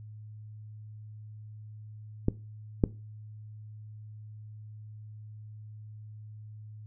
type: clicks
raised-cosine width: 3 ms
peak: -11 / -8 dBFS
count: 2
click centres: 2.284 / 2.838 s
effects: noise-tail reverb RT60 0.3 s tail -19 dB re dry + added 107 Hz sine -43 dBFS peak until 6.86 s